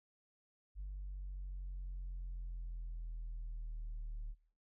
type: exponential sweep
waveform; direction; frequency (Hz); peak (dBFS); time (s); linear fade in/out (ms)
sine; down; 49 to 37.27; -39; 0.75-4.35; 50
effects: noise-tail reverb RT60 0.6 s tail -21 dB re dry + tanh soft clip ceiling -39 dBFS